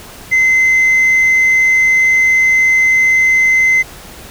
sine tone with tanh clipping, 2059 Hz, C7, 28 cents flat, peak -8 dBFS, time 0.31-3.83 s, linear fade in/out 20 ms, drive 1 dB, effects pink hiss -34 dBFS RMS until 4.3 s

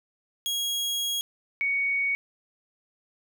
sawtooth / sine tone pair in turn, 3300 / 2234 Hz, G#7 / C#7, -12 / +13 cents, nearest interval perfect fifth, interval 675 cents, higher first, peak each -23 dBFS, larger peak neither, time 0.46-1.21 / 1.61-2.15 s, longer first, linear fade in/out 0 ms, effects none

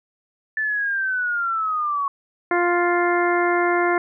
sine linear sweep, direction down, 1760 to 1104 Hz, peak -20 dBFS, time 0.57-2.08 s, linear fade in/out 2 ms
harmonic tone, 350 Hz, F4, 4 cents sharp, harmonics 1 / 2 / 3 / 4 / 5 / 6, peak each -20 / -23 / -25 / -26 / -27 / -28 dBFS, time 2.51-3.98 s, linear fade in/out 2 ms
effects none

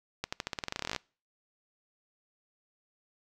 accelerating click train, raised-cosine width 0.2 ms, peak -15 dBFS, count 19, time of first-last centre 0.24-0.962 s, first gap 85 ms, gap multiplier 0.9, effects noise-tail reverb RT60 0.4 s tail -26 dB re dry

